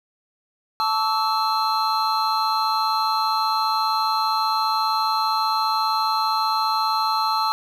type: tone cluster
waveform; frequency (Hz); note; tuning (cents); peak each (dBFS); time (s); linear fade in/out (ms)
triangle; 879 / 1133 / 1308 / 4148; A5 / C#6 / E6 / C8; -2 / +37 / -14 / -16; -21 / -24 / -22 / -26; 0.8-7.52; 0
effects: none